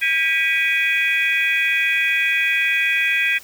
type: tone cluster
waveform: sine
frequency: 1610 / 1957 / 2277 / 2485 / 3332 Hz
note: G6 / B6 / C#7 / D#7 / G#7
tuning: +46 / -16 / +46 / -3 / +5 cents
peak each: -23 / -21 / -25 / -19 / -28 dBFS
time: 0.01-3.39 s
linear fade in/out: 20 ms
effects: tanh soft clip ceiling -6 dBFS + white hiss -43 dBFS RMS until 3.43 s